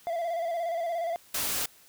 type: tone with vibrato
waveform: triangle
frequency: 677 Hz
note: E5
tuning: 46 cents sharp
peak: -26 dBFS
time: 0.07-1.16 s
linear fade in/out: 0 ms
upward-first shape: square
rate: 17 Hz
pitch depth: 45 cents each way
type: noise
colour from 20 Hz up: white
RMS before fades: -30 dBFS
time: 1.34-1.66 s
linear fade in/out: 5 ms
effects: white hiss -57 dBFS RMS until 1.88 s